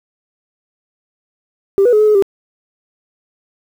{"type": "tone with pitch steps", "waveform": "sine", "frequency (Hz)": [394, 487.8, 424.9, 427.4, 424.1, 394.1], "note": ["G4", "B4", "G#4", "G#4", "G#4", "G4"], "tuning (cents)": [9, -21, 40, 50, 36, 9], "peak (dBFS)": -6, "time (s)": [1.78, 2.224], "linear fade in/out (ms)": 0, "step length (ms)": 74, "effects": ["tanh soft clip ceiling -4 dBFS", "7-bit"]}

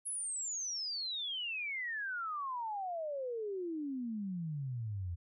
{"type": "exponential sweep", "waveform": "sine", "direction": "down", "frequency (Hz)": [10780, 83], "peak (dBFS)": -36, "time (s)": [0.05, 5.16], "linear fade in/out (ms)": 20, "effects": []}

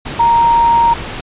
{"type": "tone in noise", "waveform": "sine", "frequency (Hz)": 932.3, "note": "A#5", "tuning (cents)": 0, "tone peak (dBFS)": -7, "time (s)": [0.19, 0.94], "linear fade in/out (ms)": 10, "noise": "pink", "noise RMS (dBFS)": -24, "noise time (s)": [0.05, 1.21], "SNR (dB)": 14, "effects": ["resampled to 8000 Hz"]}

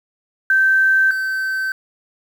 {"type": "tone pair in turn", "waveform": ["sine", "triangle"], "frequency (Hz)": [1553, 1543.2], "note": ["G6", "G6"], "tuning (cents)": [-17, -28], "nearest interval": "unison", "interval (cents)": 11, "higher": "first", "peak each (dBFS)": [-11, -17], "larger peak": "first", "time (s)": [[0.5, 1.11], [1.11, 1.72]], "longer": "neither", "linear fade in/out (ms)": 2, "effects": ["7-bit"]}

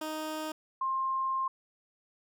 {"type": "tone pair in turn", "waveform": ["15% pulse", "sine"], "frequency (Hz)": [311.1, 1059.2], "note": ["D#4", "C6"], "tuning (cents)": [0, 21], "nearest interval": "octave + major sixth", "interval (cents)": 2121, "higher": "second", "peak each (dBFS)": -28, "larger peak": "neither", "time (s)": [[0.01, 0.52], [0.81, 1.48]], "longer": "second", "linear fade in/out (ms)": 5, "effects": []}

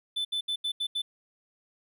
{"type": "tone bursts at uneven times", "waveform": "triangle", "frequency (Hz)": 3514, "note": "A7", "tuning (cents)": -3, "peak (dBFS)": -26, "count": 6, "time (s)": [[0.16, 0.25], [0.32, 0.41], [0.48, 0.56], [0.64, 0.72], [0.8, 0.87], [0.95, 1.02]], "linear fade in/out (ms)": 10, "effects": []}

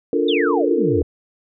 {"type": "chord", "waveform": "sine", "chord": "Bb major seventh", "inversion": "first", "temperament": "just", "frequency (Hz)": [291.4, 349.6, 437, 466.2], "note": ["D4", "F4", "A4", "Bb4"], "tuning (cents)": [-13, 2, -12, 0], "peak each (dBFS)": -21, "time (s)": [0.13, 1.02], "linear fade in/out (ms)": 2}
{"type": "exponential sweep", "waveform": "sine", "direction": "down", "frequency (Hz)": [3767, 69.3], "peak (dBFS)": -21, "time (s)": [0.28, 1.03], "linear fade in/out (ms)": 5}
{"effects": []}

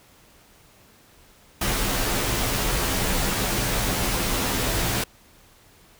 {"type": "noise with comb filter", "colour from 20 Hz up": "pink", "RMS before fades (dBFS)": -24, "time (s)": [1.61, 5.04], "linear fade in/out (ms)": 5, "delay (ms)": 13, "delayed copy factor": -0.75, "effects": ["pink hiss -54 dBFS RMS until 5.99 s"]}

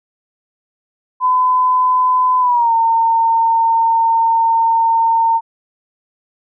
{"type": "tone with pitch glide", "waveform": "sine", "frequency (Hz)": [1011, 911.2], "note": ["B5", "A#5"], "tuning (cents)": [40, -40], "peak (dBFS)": -10, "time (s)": [1.2, 5.41], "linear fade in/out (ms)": 50, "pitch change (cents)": -180, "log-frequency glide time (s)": [2.4, 2.73], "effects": []}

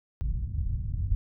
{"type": "low-pass noise", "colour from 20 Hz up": "white", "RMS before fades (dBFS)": -29, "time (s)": [0.21, 1.15], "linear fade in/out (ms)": 0, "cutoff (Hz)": 100, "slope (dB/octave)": 24, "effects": []}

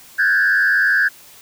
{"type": "tone with frequency modulation", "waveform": "sine", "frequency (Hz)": 1610, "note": "G6", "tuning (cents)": 46, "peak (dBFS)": -11, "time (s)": [0.18, 1.09], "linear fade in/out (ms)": 20, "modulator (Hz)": 93.2, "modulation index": 1.2, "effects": ["tanh soft clip ceiling -9 dBFS", "white hiss -44 dBFS RMS until 1.41 s"]}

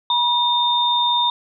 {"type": "tone pair together", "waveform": "sine", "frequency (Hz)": [967, 3639], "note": ["B5", "A#7"], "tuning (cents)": [-37, -42], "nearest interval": "octave + major seventh", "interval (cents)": 2295, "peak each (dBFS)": [-18, -18], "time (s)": [0.1, 1.3], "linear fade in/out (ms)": 2, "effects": []}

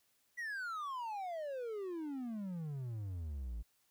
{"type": "exponential sweep", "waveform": "triangle", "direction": "down", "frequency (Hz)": [1972, 52.5], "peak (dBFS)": -37, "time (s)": [0.37, 3.63], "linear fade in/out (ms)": 20, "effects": ["white hiss -75 dBFS RMS until 3.9 s"]}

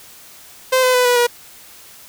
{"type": "tone with pitch steps", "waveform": "sawtooth", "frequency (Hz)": [517, 507.8, 498.8, 490, 481.3], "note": ["C5", "B4", "B4", "B4", "B4"], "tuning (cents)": [-21, 48, 17, -14, -45], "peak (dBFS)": -8, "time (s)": [0.72, 1.27], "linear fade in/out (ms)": 10, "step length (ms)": 110, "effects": ["white hiss -42 dBFS RMS until 2.08 s"]}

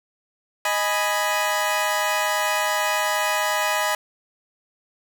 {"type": "chord", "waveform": "20% pulse", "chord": "G# minor", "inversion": "second", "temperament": "equal", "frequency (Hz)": [622.3, 830.6, 987.8], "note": ["D#5", "G#5", "B5"], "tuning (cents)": [0, 0, 0], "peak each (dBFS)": -20, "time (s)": [0.65, 3.95], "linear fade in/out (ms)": 2, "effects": []}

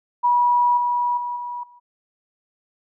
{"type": "tone with level steps", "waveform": "sine", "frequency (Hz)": 970, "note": "B5", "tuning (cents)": -31, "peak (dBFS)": [-14, -18, -24, -27, -46], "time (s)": [0.23, 1.8], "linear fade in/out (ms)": 20, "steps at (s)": [0.77, 1.17, 1.36, 1.63], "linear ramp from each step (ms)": 5, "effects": []}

